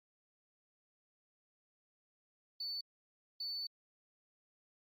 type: tone bursts at uneven times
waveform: sine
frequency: 4492 Hz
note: C#8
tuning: 22 cents sharp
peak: -37 dBFS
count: 2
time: 2.6-2.81 / 3.4-3.67 s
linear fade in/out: 5 ms
effects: tanh soft clip ceiling -35 dBFS + Opus 48 kbps